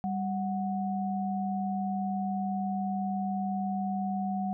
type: tone pair together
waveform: sine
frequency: 196 / 738 Hz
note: G3 / F#5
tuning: 0 / -5 cents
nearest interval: octave + major seventh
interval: 2295 cents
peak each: -30 / -33 dBFS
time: 0.04-4.53 s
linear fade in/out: 0 ms
effects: none